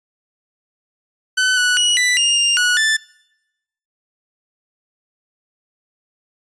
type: tone with pitch steps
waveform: sawtooth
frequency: 1512 / 1477 / 2915 / 1981 / 2827 / 2802 / 1464 / 1761 Hz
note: F#6 / F#6 / F#7 / B6 / F7 / F7 / F#6 / A6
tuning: +37 / -3 / -26 / +5 / +20 / +5 / -19 / +1 cents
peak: -10 dBFS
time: 1.37-2.97 s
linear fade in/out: 10 ms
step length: 200 ms
effects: noise-tail reverb RT60 0.9 s tail -24 dB re dry + resampled to 22050 Hz